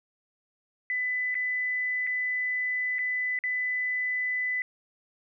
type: tone with dropouts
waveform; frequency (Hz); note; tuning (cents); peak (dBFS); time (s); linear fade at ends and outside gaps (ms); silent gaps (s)
sine; 2000; B6; +21; -26; 0.9-4.62; 1; 1.344-1.352 / 2.068-2.072 / 2.985-2.99 / 3.389-3.438
effects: none